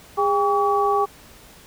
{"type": "tone cluster", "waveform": "sine", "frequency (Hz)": [407.7, 799, 1137], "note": ["G#4", "G5", "C#6"], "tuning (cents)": [-32, 33, 44], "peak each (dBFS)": -21, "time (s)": [0.17, 1.06], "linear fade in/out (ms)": 20, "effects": ["pink hiss -47 dBFS RMS until 1.66 s"]}